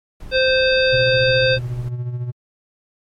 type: noise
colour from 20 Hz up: brown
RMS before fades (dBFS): -35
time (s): 0.2-1.89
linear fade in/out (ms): 5
type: harmonic tone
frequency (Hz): 521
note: C5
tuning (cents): -7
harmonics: 1 / 3 / 5 / 7 / 9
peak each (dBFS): -15 / -20 / -22 / -23 / -25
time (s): 0.31-1.59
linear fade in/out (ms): 50
type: tone with tremolo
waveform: triangle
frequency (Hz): 122.4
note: B2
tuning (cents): -15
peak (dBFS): -18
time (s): 0.92-2.32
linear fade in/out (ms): 20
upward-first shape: sine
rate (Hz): 14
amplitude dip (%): 55
effects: MP3 64 kbps